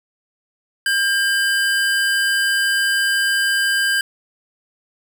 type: tone pair together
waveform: square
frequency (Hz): 1600 / 3014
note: G6 / F#7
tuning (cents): +35 / +31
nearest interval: major seventh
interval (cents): 1096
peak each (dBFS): -17 / -25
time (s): 0.86-4.01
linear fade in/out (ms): 2
effects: none